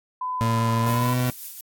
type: tone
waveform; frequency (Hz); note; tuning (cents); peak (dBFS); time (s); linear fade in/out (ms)
sine; 1007; B5; +33; -25; 0.21-1.14; 5
type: tone with pitch glide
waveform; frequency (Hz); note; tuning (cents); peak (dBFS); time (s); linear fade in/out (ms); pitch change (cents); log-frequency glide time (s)
30% pulse; 114.8 to 125.19; A#2 to B2; -26 to +24; -18; 0.41-1.3; 0; +150; 0.8-1.15
type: noise with tremolo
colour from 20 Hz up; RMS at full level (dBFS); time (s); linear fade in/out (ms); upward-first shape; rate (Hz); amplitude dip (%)
violet; -34; 0.86-1.61; 5; triangle; 5.5; 45
effects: AAC 64 kbps